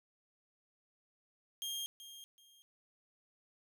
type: tone with echo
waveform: sawtooth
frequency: 3220 Hz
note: G7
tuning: 46 cents sharp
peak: -35 dBFS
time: 1.62-1.86 s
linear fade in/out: 0 ms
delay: 380 ms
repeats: 2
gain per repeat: -12 dB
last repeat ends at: 2.62 s
effects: none